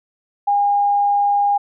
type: tone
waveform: sine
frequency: 812 Hz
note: G#5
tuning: 39 cents flat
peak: -13 dBFS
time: 0.47-1.58 s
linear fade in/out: 10 ms
effects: none